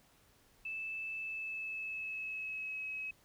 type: tone with pitch glide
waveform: sine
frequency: 2631 to 2559 Hz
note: E7 to D#7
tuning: -4 to +48 cents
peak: -38 dBFS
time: 0.65-3.11 s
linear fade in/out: 5 ms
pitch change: -48 cents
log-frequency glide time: 1.18-2.84 s
effects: pink hiss -67 dBFS RMS until 3.24 s